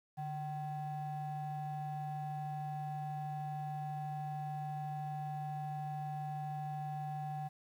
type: ring-modulated tone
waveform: triangle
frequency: 456.9 Hz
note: A#4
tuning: 35 cents flat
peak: -32 dBFS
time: 0.17-7.49 s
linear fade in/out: 20 ms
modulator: 309 Hz
effects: tanh soft clip ceiling -30 dBFS + 11-bit